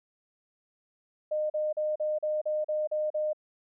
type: tone bursts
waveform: sine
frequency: 611 Hz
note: D#5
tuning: 32 cents flat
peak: -26 dBFS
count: 9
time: 1.31-3.332 s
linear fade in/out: 10 ms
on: 190 ms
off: 39 ms
effects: none